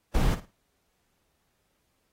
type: noise with echo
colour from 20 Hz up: brown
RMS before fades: -23 dBFS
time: 0.14-0.35 s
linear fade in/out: 10 ms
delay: 54 ms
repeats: 3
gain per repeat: -12 dB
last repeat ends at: 0.512 s
effects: pink hiss -74 dBFS RMS until 2.12 s + AAC 48 kbps